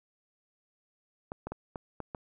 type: clicks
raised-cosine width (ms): 1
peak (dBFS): -23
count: 6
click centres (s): 1.319 / 1.47 / 1.52 / 1.758 / 2.003 / 2.148
effects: none